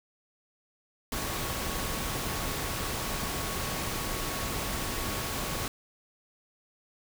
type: tone in noise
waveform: sine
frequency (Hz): 1111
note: C#6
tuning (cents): +4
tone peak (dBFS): -43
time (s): 1.12-5.68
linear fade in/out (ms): 2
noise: pink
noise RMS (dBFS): -33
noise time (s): 1.12-5.68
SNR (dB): -13
effects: none